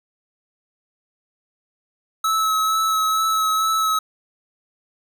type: tone with vibrato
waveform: square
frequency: 1296 Hz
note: E6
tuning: 30 cents flat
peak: -18 dBFS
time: 2.24-3.99 s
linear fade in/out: 5 ms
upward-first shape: sine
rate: 2.2 Hz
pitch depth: 16 cents each way
effects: none